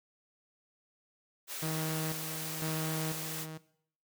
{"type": "high-pass noise", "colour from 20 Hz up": "white", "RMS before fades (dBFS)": -40, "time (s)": [1.47, 3.47], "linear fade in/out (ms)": 50, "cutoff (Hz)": 300, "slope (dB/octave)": 96}
{"type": "tone with tremolo", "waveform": "sawtooth", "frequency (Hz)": 158, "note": "D#3", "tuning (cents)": 27, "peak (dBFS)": -29, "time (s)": [1.62, 3.58], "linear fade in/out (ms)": 10, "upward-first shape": "square", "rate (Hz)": 1, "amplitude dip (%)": 60}
{"effects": ["noise-tail reverb RT60 0.6 s tail -17 dB re dry"]}